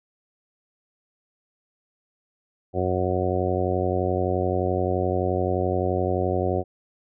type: harmonic tone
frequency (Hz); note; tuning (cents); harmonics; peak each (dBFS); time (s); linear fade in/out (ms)
91.6; F#2; -17; 1 / 2 / 3 / 4 / 5 / 6 / 7 / 8; -27 / -32 / -32 / -27 / -30 / -29 / -32 / -30; 2.73-6.64; 50
effects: none